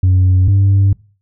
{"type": "tone pair in turn", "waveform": "sine", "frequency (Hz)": [92.5, 98.17], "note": ["F#2", "G2"], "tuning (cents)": [0, 3], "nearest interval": "minor second", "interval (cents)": 103, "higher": "second", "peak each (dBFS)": -5, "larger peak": "neither", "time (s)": [[0.03, 0.48], [0.48, 0.93]], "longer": "neither", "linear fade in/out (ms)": 5, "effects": ["noise-tail reverb RT60 0.4 s tail -24 dB re dry", "tanh soft clip ceiling -6 dBFS"]}